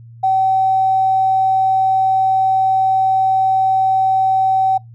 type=tone with tanh clipping; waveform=triangle; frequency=764 Hz; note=G5; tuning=45 cents flat; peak=-11 dBFS; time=0.23-4.78 s; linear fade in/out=10 ms; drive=3 dB; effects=noise-tail reverb RT60 0.2 s tail -26 dB re dry + added 116 Hz sine -36 dBFS peak until 4.94 s